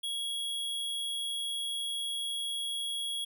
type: tone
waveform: square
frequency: 3322 Hz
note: G#7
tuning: in tune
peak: -33 dBFS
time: 0.03-3.25 s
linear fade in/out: 10 ms
effects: none